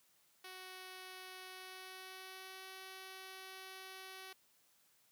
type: tone with pitch glide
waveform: 5% pulse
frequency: 372.2 to 378.7 Hz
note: F#4 to F#4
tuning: +10 to +40 cents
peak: -38 dBFS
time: 0.44-4.33 s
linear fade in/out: 5 ms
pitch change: +30 cents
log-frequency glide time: 1.47-2.66 s
effects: white hiss -72 dBFS RMS until 5.11 s + high-pass 100 Hz 12 dB/octave